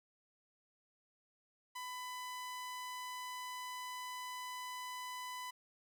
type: tone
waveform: sawtooth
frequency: 1000 Hz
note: B5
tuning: 21 cents sharp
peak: -39 dBFS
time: 1.75-5.51 s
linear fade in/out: 10 ms
effects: none